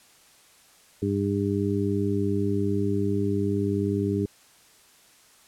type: harmonic tone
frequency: 100.3 Hz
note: G2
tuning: 40 cents sharp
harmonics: 1 / 2 / 3 / 4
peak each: -28 / -28 / -28 / -28 dBFS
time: 1.02-4.26 s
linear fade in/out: 5 ms
effects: white hiss -56 dBFS RMS until 5.47 s + low-pass 11000 Hz 12 dB/octave